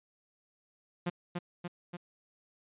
sawtooth tone with echo, 175.4 Hz, F3, 8 cents sharp, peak -26 dBFS, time 1.06-1.1 s, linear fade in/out 10 ms, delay 290 ms, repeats 3, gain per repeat -3 dB, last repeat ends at 1.97 s, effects resampled to 8000 Hz

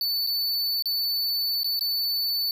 square tone with dropouts, 4492 Hz, C#8, 22 cents sharp, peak -24 dBFS, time 0.01-2.51 s, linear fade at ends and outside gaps 1 ms, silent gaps 0.266-0.272 / 0.824-0.857 / 1.633-1.644 / 1.793-1.809 s, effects none

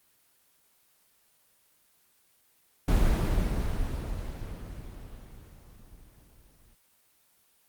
brown noise with exponential decay, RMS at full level -21 dBFS, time 2.88-6.75 s, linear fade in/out 5 ms, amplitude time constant 840 ms, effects white hiss -66 dBFS RMS until 7.68 s + Opus 24 kbps

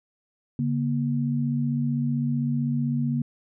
sine tone pair together, 141.83 / 237.5 Hz, C#3 / A#3, +40 / +33 cents, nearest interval major sixth, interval 893 cents, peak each -25 dBFS, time 0.59-3.22 s, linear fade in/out 2 ms, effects none

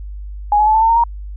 sine tone with pitch steps, 830.6 / 847.6 / 864.9 / 882.5 / 900.6 / 919 / 937.7 Hz, G#5 / G#5 / A5 / A5 / A5 / A#5 / A#5, 0 / +35 / -30 / +5 / +40 / -25 / +10 cents, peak -9 dBFS, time 0.52-1.038 s, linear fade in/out 2 ms, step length 74 ms, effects added 50 Hz sine -26 dBFS peak until 1.36 s

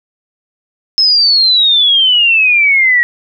sine exponential sweep, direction down, 5240 to 1900 Hz, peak -6 dBFS, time 0.98-3.03 s, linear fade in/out 0 ms, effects none

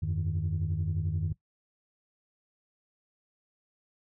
sine tone cluster, 85.3 / 96.7 / 153.8 Hz, F2 / G2 / D#3, -40 / -23 / -20 cents, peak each -31 dBFS, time 0.02-1.33 s, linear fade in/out 10 ms, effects noise-tail reverb RT60 0.1 s tail -19 dB re dry + tanh soft clip ceiling -22 dBFS

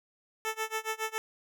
10% pulse tone with tremolo, 440 Hz, A4, in tune, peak -21 dBFS, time 0.45-1.18 s, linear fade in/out 0 ms, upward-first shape sine, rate 7.2 Hz, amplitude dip 95%, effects none

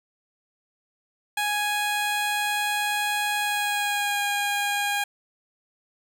15% pulse tone with pitch glide, 830.6 to 814.4 Hz, G#5 to G#5, 0 to -34 cents, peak -17 dBFS, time 1.37-5.04 s, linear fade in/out 5 ms, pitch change -34 cents, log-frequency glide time 3.39-4.24 s, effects none

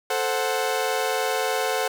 sawtooth chord, F# diminished, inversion first, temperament equal, 440 / 523.3 / 740 Hz, A4 / C5 / F#5, 0 / 0 / 0 cents, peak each -23 dBFS, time 0.1-1.88 s, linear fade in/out 5 ms, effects none

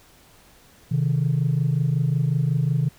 sine tone pair together, 130.81 / 156.28 Hz, C3 / D#3, 0 / +8 cents, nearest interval minor third, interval 308 cents, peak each -20 dBFS, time 0.91-2.89 s, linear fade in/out 10 ms, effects tanh soft clip ceiling -14 dBFS + pink hiss -53 dBFS RMS until 2.98 s

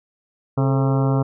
harmonic tone with a mistuned harmonic, 134.4 Hz, C3, 47 cents sharp, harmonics 1 / 2 / 3 / 4 / 5 / 6 / 7 / 8 / 9 / 10, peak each -17 / -23 / -27 / -29 / -31 / -33 / -34 / -35 / -36 / -37 dBFS, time 0.57-1.23 s, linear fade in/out 10 ms, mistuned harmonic 3, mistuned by +91 cents, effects none

